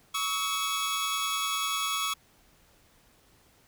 sawtooth tone cluster, 1122 / 1293 / 3356 Hz, C#6 / E6 / G#7, +21 / -34 / +17 cents, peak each -29 dBFS, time 0.14-2.14 s, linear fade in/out 10 ms, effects pink hiss -62 dBFS RMS until 3.67 s

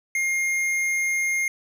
triangle tone with tanh clipping, 2128 Hz, C7, 29 cents sharp, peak -23 dBFS, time 0.15-1.48 s, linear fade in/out 2 ms, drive 17 dB, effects none

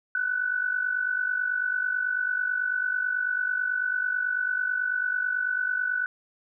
sine tone with amplitude modulation, 1492 Hz, F#6, 14 cents sharp, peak -21 dBFS, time 0.15-6.06 s, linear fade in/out 2 ms, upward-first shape sine, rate 49.1 Hz, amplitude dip 70%, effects none

